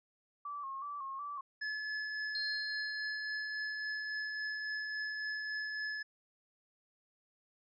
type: tone with vibrato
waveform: sine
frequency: 1119 Hz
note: C#6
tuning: 16 cents sharp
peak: -39 dBFS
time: 0.45-1.41 s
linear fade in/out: 5 ms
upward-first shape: square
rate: 2.7 Hz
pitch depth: 60 cents each way
type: tone with tremolo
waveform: square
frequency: 1716 Hz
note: A6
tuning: 44 cents flat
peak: -36 dBFS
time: 1.61-6.03 s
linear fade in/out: 10 ms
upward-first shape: triangle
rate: 3.6 Hz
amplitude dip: 30%
type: tone with exponential decay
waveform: sine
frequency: 4198 Hz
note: C8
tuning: 5 cents sharp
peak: -35 dBFS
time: 2.35-4.65 s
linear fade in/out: 1 ms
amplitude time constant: 500 ms
effects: resampled to 16000 Hz